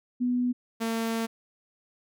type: tone pair in turn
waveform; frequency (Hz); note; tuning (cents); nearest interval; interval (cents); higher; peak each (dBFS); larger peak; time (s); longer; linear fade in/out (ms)
sine / sawtooth; 246.9 / 226.8; B3 / A#3; 0 / -47; minor second; 147; first; -23; neither; 0.2-0.53 / 0.8-1.27; second; 20
effects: none